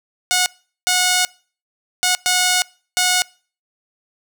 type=tone bursts at uneven times; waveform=5% pulse; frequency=729 Hz; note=F#5; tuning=26 cents flat; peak=-3 dBFS; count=5; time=0.31-0.46 / 0.87-1.25 / 2.03-2.15 / 2.26-2.62 / 2.97-3.22 s; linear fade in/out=0 ms; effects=noise-tail reverb RT60 0.4 s tail -24 dB re dry